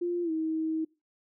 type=tone with pitch glide; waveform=sine; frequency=349.2 to 318.4 Hz; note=F4 to D#4; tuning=0 to +40 cents; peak=-27 dBFS; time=0.01-0.85 s; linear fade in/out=10 ms; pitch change=-160 cents; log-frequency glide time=0.23-0.31 s; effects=noise-tail reverb RT60 0.3 s tail -24 dB re dry